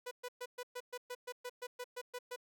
sawtooth tone bursts, 493.9 Hz, B4, in tune, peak -37 dBFS, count 14, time 0.06-2.362 s, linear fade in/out 10 ms, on 53 ms, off 120 ms, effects none

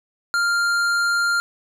triangle tone with hard clipping, 1396.9 Hz, F6, in tune, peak -19 dBFS, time 0.34-1.4 s, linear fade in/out 0 ms, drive 15 dB, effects none

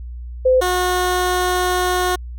sine / 15% pulse tone pair in turn, 513 / 362.7 Hz, C5 / F#4, -34 / -34 cents, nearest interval tritone, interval 600 cents, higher first, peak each -10 dBFS, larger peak neither, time 0.45-0.61 / 0.61-2.16 s, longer second, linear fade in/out 10 ms, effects added 60 Hz sine -28 dBFS peak until 2.38 s

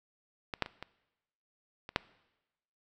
clicks, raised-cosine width 0.3 ms, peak -19 / -12 / -26 / -24 / -26 / -10 dBFS, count 6, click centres 0.538 / 0.623 / 0.661 / 0.826 / 1.891 / 1.961 s, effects noise-tail reverb RT60 1.0 s tail -21 dB re dry

